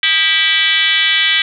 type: tone with frequency modulation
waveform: sine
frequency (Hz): 2673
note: E7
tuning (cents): +23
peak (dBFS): -10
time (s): 0.03-1.42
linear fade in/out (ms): 2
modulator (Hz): 358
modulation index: 2.7
effects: none